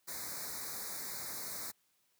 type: band-stop noise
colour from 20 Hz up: white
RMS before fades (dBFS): -42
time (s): 0.07-1.72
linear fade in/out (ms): 20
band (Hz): 2300 to 3800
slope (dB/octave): 96
effects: white hiss -75 dBFS RMS until 2.19 s + high-pass 80 Hz 12 dB/octave